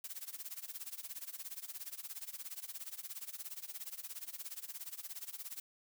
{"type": "noise with tremolo", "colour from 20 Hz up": "blue", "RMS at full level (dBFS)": -43, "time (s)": [0.04, 5.6], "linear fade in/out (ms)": 2, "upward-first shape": "sine", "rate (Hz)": 17, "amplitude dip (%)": 90, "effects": []}